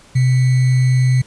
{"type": "tone with sample-and-hold", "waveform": "sine", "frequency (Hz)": 127.9, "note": "C3", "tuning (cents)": -39, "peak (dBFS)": -10, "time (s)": [0.15, 1.22], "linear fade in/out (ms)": 10, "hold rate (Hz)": 2100, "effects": ["pink hiss -46 dBFS RMS until 1.26 s", "resampled to 22050 Hz"]}